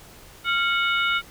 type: harmonic tone with a mistuned harmonic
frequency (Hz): 735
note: F#5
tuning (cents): -12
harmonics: 2 / 3 / 4 / 5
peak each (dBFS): -22 / -26 / -28 / -30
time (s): 0.44-1.22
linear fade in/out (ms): 50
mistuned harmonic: 2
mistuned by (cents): -100
effects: pink hiss -47 dBFS RMS until 1.3 s